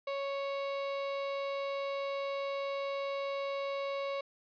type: tone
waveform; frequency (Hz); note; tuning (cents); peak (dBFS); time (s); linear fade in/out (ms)
35% pulse; 554.4; C#5; 0; -32; 0.07-4.21; 5
effects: resampled to 11025 Hz